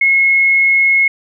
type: tone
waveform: sine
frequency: 2171 Hz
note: C#7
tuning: 37 cents flat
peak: -8 dBFS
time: 0.01-1.08 s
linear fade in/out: 5 ms
effects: none